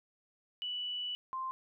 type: tone pair in turn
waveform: sine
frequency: 2960 / 1046.5 Hz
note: F#7 / C6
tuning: 0 / 0 cents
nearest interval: octave + tritone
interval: 1800 cents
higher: first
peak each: -35 / -35 dBFS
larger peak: neither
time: 0.62-1.15 / 1.33-1.51 s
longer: first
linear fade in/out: 0 ms
effects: none